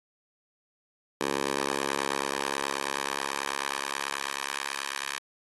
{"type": "tone with high-pass filter sweep", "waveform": "10% pulse", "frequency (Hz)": 69.3, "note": "C#2", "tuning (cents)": 0, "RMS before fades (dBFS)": -32, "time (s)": [1.21, 5.19], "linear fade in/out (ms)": 0, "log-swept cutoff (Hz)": [410, 1500], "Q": 0.85, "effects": ["AAC 32 kbps"]}